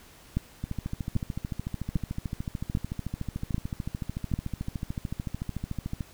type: two click trains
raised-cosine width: 5 ms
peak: -13 / -19 dBFS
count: 6 / 74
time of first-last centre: 0.37-4.338 / 0.64-6.008 s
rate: 1.26 / 13.6 Hz
effects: pink hiss -53 dBFS RMS until 6.13 s